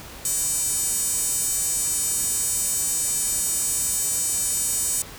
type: tone with high-pass filter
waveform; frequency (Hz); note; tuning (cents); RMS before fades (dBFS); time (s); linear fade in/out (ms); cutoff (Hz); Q
square; 337.6; E4; +41; -24; 0.25-5.02; 2; 7900; 3.2
effects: pink hiss -40 dBFS RMS until 5.18 s